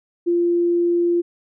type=tone; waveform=sine; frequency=345.8 Hz; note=F4; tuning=17 cents flat; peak=-15 dBFS; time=0.26-1.22 s; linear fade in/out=20 ms; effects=none